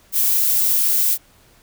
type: noise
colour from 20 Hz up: violet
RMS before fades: -17 dBFS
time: 0.12-1.18 s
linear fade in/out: 50 ms
effects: pink hiss -53 dBFS RMS until 1.62 s